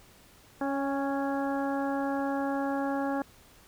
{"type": "harmonic tone with a mistuned harmonic", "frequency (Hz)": 277.2, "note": "C#4", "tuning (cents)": 0, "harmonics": [1, 2, 3, 4, 5, 6], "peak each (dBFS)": [-30, -34, -34, -41, -42, -42], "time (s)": [0.61, 3.22], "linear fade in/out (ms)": 2, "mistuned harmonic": 3, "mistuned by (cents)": -19, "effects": ["pink hiss -57 dBFS RMS until 3.67 s"]}